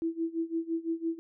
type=tone with tremolo; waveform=sine; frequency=329.6 Hz; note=E4; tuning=in tune; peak=-26 dBFS; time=0.02-1.19 s; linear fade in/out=0 ms; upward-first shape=sine; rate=5.9 Hz; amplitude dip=90%; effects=none